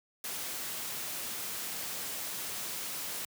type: noise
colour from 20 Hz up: white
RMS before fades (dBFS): -38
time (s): 0.24-3.25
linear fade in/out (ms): 2
effects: high-pass 100 Hz 12 dB/octave